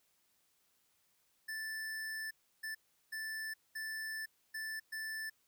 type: tone bursts at uneven times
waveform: square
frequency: 1760 Hz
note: A6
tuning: in tune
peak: -40 dBFS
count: 6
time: 1.48-2.31 / 2.63-2.75 / 3.12-3.54 / 3.75-4.26 / 4.54-4.8 / 4.92-5.3 s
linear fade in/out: 10 ms
effects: white hiss -75 dBFS RMS until 5.47 s